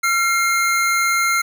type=tone pair together; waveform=square; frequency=1368 / 2127 Hz; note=F6 / C7; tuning=-36 / +28 cents; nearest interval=minor sixth; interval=764 cents; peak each=-19 dBFS; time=0.03-1.42 s; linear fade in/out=10 ms; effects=none